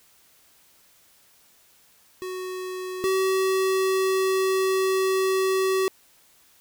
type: tone pair in turn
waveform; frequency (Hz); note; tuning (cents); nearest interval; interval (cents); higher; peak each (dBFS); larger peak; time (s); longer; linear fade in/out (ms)
square; 370 / 380.2; F#4 / F#4; 0 / +47; unison; 47; second; -31 / -21; second; 2.22-3.04 / 3.04-5.88; second; 0
effects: white hiss -58 dBFS RMS until 6.6 s